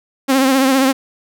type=tone with vibrato; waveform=sawtooth; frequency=266.1 Hz; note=C4; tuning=29 cents sharp; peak=-7 dBFS; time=0.28-0.93 s; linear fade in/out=20 ms; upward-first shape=triangle; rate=15 Hz; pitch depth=64 cents each way; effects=none